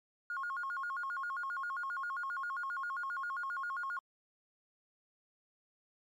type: tone with vibrato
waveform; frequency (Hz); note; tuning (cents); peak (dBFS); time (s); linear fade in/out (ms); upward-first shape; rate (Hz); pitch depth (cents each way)
triangle; 1244.5; D#6; 0; -32; 0.3-3.99; 2; square; 7.5; 240
effects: tanh soft clip ceiling -33 dBFS + MP3 64 kbps